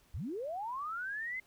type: linear sweep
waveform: sine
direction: up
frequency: 50.8 to 2093 Hz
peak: -36 dBFS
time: 0.14-1.4 s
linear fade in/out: 5 ms
effects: pink hiss -67 dBFS RMS until 1.46 s